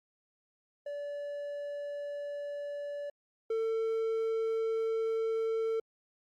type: tone pair in turn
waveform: triangle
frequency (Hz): 577 / 448.3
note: D5 / A4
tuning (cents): -31 / +32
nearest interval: major third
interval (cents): 437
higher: first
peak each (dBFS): -34 / -27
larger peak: second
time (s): 0.86-3.1 / 3.5-5.8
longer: second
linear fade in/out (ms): 5
effects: Opus 48 kbps